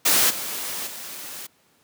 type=noise with level steps; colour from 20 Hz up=white; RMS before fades=-18 / -30 / -36 dBFS; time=0.05-1.47 s; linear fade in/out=10 ms; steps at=0.29 / 0.86 s; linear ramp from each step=20 ms; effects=pink hiss -61 dBFS RMS until 1.83 s + high-pass 150 Hz 12 dB/octave